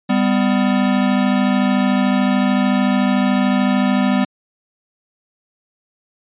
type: tone pair together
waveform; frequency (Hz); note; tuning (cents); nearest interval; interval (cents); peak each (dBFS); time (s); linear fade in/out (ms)
square; 198.1 / 251.7; G3 / B3; +18 / +33; major third; 415; -17; 0.09-4.25; 10
effects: resampled to 8000 Hz